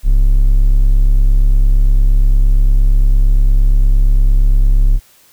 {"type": "tone", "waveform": "triangle", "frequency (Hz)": 34.34, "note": "C#1", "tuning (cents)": -15, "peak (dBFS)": -4, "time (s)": [0.03, 5], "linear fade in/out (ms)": 50, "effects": ["white hiss -48 dBFS RMS until 5.32 s"]}